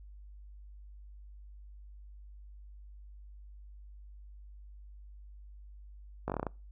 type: slowing click train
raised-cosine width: 1 ms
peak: -19 dBFS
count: 8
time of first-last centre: 6.28-6.467 s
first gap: 18 ms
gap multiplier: 1.13
effects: noise-tail reverb RT60 0.3 s tail -25 dB re dry + added 50 Hz sine -48 dBFS peak until 6.71 s